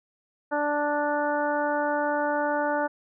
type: harmonic tone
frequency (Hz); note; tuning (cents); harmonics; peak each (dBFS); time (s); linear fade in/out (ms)
293.7; D4; 0; 1 / 2 / 3 / 4 / 5 / 6; -31 / -27 / -28 / -36 / -31 / -41; 0.51-2.88; 20
effects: none